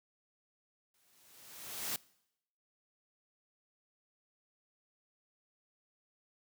white noise with exponential growth, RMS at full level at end -35 dBFS, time 0.94-1.96 s, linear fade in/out 2 ms, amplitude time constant 220 ms, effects noise-tail reverb RT60 0.8 s tail -23 dB re dry + high-pass 80 Hz 12 dB/octave

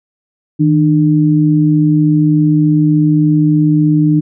sine tone pair together, 157.23 / 300.6 Hz, D#3 / D4, +18 / +40 cents, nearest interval major seventh, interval 1122 cents, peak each -10 dBFS, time 0.59-4.21 s, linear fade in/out 20 ms, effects none

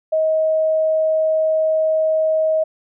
sine tone, 632 Hz, D#5, 27 cents sharp, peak -14 dBFS, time 0.12-2.64 s, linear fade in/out 10 ms, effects none

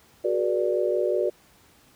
sine chord, G# half-diminished seventh, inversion third, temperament equal with one note detuned, 370 / 415.3 / 481.2 / 587.3 Hz, F#4 / G#4 / B4 / D5, 0 / 0 / -45 / 0 cents, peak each -25 / -31 / -27 / -26 dBFS, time 0.24-1.3 s, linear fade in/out 10 ms, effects pink hiss -57 dBFS RMS until 1.95 s + high-pass 60 Hz 12 dB/octave

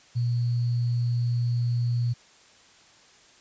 sine tone with sample-and-hold, 120 Hz, B2, 49 cents flat, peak -22 dBFS, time 0.15-2.14 s, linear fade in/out 20 ms, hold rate 4410 Hz, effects white hiss -55 dBFS RMS until 3.4 s + resampled to 16000 Hz

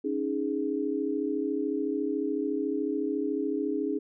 sine chord, C# suspended second, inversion none, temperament equal, 277.2 / 311.1 / 415.3 Hz, C#4 / D#4 / G#4, 0 / 0 / 0 cents, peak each -31 dBFS, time 0.04-3.99 s, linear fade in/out 10 ms, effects none

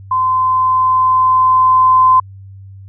sine tone with level ramp, 1030 Hz, C6, 28 cents flat, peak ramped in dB -11 to -5 dBFS, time 0.11-2.2 s, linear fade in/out 5 ms, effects added 97 Hz sine -32 dBFS peak until 2.88 s

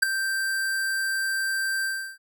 square tone with ADSR envelope, 1568 Hz, G6, in tune, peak -13 dBFS, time 0.02-2.18 s, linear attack 11 ms, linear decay 6 ms, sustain -12 dB, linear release 340 ms, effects none

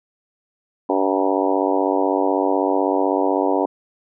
harmonic tone with a mistuned harmonic, 96 Hz, G2, 36 cents flat, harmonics 3 / 4 / 5 / 6 / 7 / 8 / 9 / 10, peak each -22 / -23 / -24 / -25 / -25 / -26 / -27 / -27 dBFS, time 0.89-3.66 s, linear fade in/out 5 ms, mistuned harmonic 9, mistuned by +33 cents, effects none

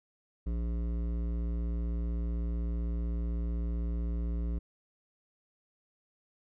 sine tone with hard clipping, 57.9 Hz, A#1, 11 cents flat, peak -32 dBFS, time 0.46-4.59 s, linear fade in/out 10 ms, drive 13 dB, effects none

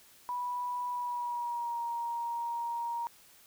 sine tone with pitch glide, 982 to 939.3 Hz, B5 to A#5, -10 to +13 cents, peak -32 dBFS, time 0.29-3.07 s, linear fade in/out 0 ms, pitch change -77 cents, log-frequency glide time 0.89-1.8 s, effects white hiss -59 dBFS RMS until 3.46 s

